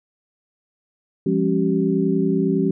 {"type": "tone cluster", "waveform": "sine", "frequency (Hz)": [172.4, 202.2, 274, 383.5], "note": ["F3", "G#3", "C#4", "G4"], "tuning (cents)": [-22, -46, -20, -38], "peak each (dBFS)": -22, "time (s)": [1.26, 2.71], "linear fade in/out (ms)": 5, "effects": []}